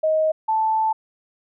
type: tone pair in turn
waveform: sine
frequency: 628 / 878.9 Hz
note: D#5 / A5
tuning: +16 / -2 cents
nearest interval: tritone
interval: 582 cents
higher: second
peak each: -16 / -17 dBFS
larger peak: first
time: 0.03-0.32 / 0.48-0.93 s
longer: second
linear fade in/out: 10 ms
effects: none